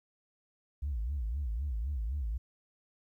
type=tone with vibrato; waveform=sine; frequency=62.6 Hz; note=B1; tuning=24 cents sharp; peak=-30 dBFS; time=0.82-2.38 s; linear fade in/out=10 ms; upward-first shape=sine; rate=3.9 Hz; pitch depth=290 cents each way; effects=tanh soft clip ceiling -28 dBFS + 12-bit